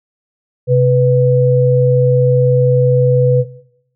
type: tone pair together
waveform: sine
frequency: 130.81 / 495 Hz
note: C3 / B4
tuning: 0 / +4 cents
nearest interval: octave + major seventh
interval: 2304 cents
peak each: -10 dBFS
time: 0.67-3.45 s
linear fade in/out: 50 ms
effects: noise-tail reverb RT60 0.8 s tail -18 dB re dry